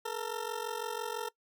20% pulse ring-modulated tone, 453.3 Hz, A#4, 48 cents flat, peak -27 dBFS, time 0.05-1.29 s, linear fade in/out 5 ms, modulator 23 Hz, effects noise-tail reverb RT60 0.1 s tail -21 dB re dry

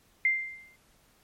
sine tone with exponential decay, 2093 Hz, C7, in tune, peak -19 dBFS, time 0.25-0.76 s, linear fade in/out 2 ms, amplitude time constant 110 ms, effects pink hiss -64 dBFS RMS until 1.23 s + MP3 64 kbps

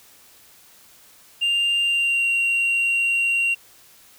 sine tone with pitch glide, 2794 to 2756 Hz, F7 to F7, 0 to -24 cents, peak -15 dBFS, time 1.41-3.55 s, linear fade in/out 20 ms, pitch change -24 cents, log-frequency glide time 1.81-2.27 s, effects tanh soft clip ceiling -17 dBFS + white hiss -51 dBFS RMS until 4.18 s

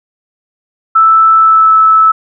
sine tone with pitch glide, 1318.5 to 1307.1 Hz, E6 to E6, 0 to -15 cents, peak -3 dBFS, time 0.95-2.12 s, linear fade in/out 10 ms, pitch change -15 cents, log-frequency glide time 1.35-1.74 s, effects none

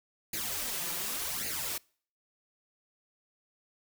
white noise with flanger, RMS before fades -35 dBFS, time 0.33-1.78 s, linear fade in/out 5 ms, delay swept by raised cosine 0.44 to 5.94 ms, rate 0.88 Hz, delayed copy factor +0.75, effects noise-tail reverb RT60 0.5 s tail -26 dB re dry

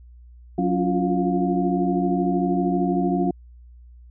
sine tone cluster, 182.8 / 278.5 / 343.8 / 356.7 / 707 Hz, F#3 / C#4 / F4 / F4 / F5, -21 / +8 / -27 / +37 / +21 cents, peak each -23 / -24 / -26 / -28 / -27 dBFS, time 0.58-3.31 s, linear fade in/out 5 ms, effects added 60 Hz sine -43 dBFS peak until 4.1 s

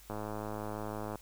click train, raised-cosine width 1 ms, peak -25 dBFS, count 113, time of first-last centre 0.1-1.157 s, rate 106 Hz, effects added 50 Hz sine -57 dBFS peak until 1.21 s + white hiss -58 dBFS RMS until 1.21 s

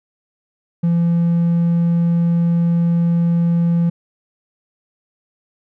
triangle tone, 170 Hz, F3, 46 cents flat, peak -10 dBFS, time 0.83-3.9 s, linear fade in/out 10 ms, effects tanh soft clip ceiling -6 dBFS

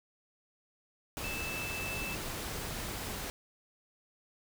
sine tone in noise, 2637 Hz, E7, in tune, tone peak -38 dBFS, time 1.24-2.15 s, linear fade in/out 0 ms, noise pink, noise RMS -39 dBFS, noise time 1.17-3.3 s, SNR -2 dB, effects none

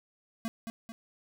square tone with echo, 227 Hz, A#3, 46 cents flat, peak -32 dBFS, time 0.45-0.48 s, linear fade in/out 0 ms, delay 220 ms, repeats 2, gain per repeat -5 dB, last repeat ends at 0.92 s, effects none

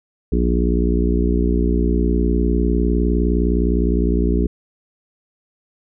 harmonic tone, 59.7 Hz, A#1, 42 cents sharp, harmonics 1 / 3 / 4 / 5 / 6 / 7, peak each -17 / -22 / -23 / -24 / -25 / -25 dBFS, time 0.32-4.47 s, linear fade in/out 5 ms, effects none

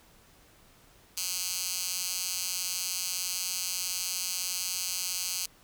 10% pulse tone with high-pass filter, 181.6 Hz, F#3, 32 cents flat, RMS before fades -33 dBFS, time 1.17-5.46 s, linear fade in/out 2 ms, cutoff 5200 Hz, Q 1.2, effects pink hiss -59 dBFS RMS until 5.63 s

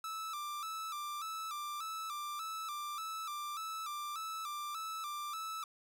45% pulse tone with vibrato, 1244.5 Hz, D#6, in tune, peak -39 dBFS, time 0.04-5.64 s, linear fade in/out 2 ms, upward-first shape square, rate 1.7 Hz, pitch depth 87 cents each way, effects none

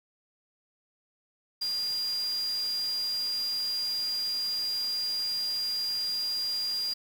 sine tone in noise, 4800 Hz, D8, 37 cents sharp, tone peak -28 dBFS, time 1.61-6.94 s, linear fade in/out 10 ms, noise white, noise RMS -44 dBFS, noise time 1.61-6.94 s, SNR +13 dB, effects none

